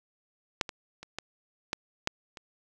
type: clicks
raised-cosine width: 0.2 ms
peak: -8 / -20 / -26 / -17 / -12 / -9 / -26 dBFS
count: 7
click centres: 0.612 / 0.692 / 1.03 / 1.186 / 1.731 / 2.074 / 2.372 s
effects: none